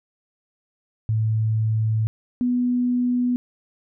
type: tone pair in turn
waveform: sine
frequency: 110 / 246.4 Hz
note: A2 / B3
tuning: 0 / -4 cents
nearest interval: octave + major second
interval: 1396 cents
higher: second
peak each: -18 dBFS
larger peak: neither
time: 1.09-2.07 / 2.41-3.36 s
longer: first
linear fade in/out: 0 ms
effects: none